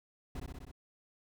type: noise with echo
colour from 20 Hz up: brown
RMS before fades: -39 dBFS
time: 0.35-0.4 s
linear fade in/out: 5 ms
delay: 63 ms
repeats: 5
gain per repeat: -2 dB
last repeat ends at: 0.715 s
effects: none